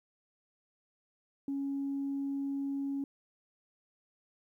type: tone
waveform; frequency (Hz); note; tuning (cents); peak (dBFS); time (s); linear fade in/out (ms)
sine; 277.2; C#4; 0; -31; 1.48-3.04; 2
effects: tanh soft clip ceiling -28 dBFS + 12-bit